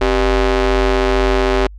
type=ring-modulated tone; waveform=sawtooth; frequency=217.8 Hz; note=A3; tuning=17 cents flat; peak=-5 dBFS; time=0.01-1.67 s; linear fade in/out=5 ms; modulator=170 Hz; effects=added 50 Hz sine -32 dBFS peak until 1.78 s + low-pass 4000 Hz 12 dB/octave